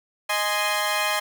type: chord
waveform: 15% pulse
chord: Ab major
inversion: second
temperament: equal with one note detuned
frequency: 622.3 / 830.6 / 1042.3 Hz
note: Eb5 / Ab5 / C6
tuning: 0 / 0 / -7 cents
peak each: -20 dBFS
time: 0.29-1.2 s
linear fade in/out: 10 ms
effects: none